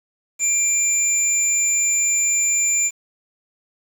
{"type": "tone pair together", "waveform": "sine", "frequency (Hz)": [2376, 7120], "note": ["D7", "A8"], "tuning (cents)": [20, 20], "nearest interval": "octave + perfect fifth", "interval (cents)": 1900, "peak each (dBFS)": [-22, -15], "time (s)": [0.39, 2.91], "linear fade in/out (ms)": 50, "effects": ["tanh soft clip ceiling -13 dBFS", "7-bit"]}